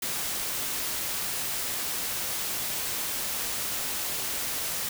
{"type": "noise", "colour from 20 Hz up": "white", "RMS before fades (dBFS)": -31, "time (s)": [0.02, 4.89], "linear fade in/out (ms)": 5, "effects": []}